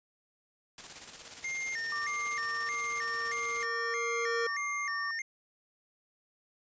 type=noise with tremolo; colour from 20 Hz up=white; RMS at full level=-44 dBFS; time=0.78-3.65 s; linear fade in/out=2 ms; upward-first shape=square; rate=17 Hz; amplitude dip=45%
type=tone with exponential growth; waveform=square; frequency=466.2 Hz; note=A#4; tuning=in tune; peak=-31 dBFS; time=0.97-4.47 s; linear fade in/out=5 ms; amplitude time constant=760 ms
type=tone with vibrato; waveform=square; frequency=1963 Hz; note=B6; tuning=11 cents flat; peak=-34 dBFS; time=1.44-5.22 s; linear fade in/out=5 ms; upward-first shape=square; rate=1.6 Hz; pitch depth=130 cents each way
type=tone with pitch glide; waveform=sine; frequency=1175 to 1154.1 Hz; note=D6 to D6; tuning=+1 to -31 cents; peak=-36 dBFS; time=1.92-5.11 s; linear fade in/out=2 ms; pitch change=-32 cents; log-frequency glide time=2.49-4.54 s
effects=resampled to 16000 Hz